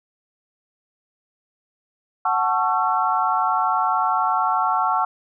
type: chord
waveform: sine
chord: F# minor seventh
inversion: none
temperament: equal with one note detuned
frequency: 740 / 880 / 1108.7 / 1347.8 Hz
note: F#5 / A5 / C#6 / E6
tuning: 0 / 0 / 0 / +38 cents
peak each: -23 dBFS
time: 2.25-5.05 s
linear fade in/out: 5 ms
effects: none